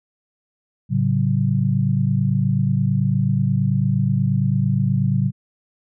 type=chord; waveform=sine; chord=F# minor; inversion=first; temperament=equal with one note detuned; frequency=110 / 138.59 / 188.45 Hz; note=A2 / C#3 / F#3; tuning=0 / 0 / +32 cents; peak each=-21 / -19 / -21 dBFS; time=0.89-5.32 s; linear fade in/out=50 ms; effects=none